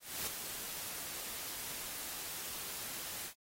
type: noise with ADSR envelope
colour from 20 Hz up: white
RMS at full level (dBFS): -37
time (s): 0-3.34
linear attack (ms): 270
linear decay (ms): 6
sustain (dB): -6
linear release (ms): 84
effects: AAC 48 kbps